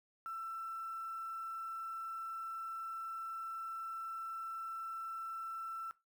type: tone with quantisation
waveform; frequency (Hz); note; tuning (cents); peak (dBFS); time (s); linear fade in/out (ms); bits
sine; 1336; E6; +23; -40; 0.26-5.91; 0; 10
effects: noise-tail reverb RT60 0.2 s tail -17 dB re dry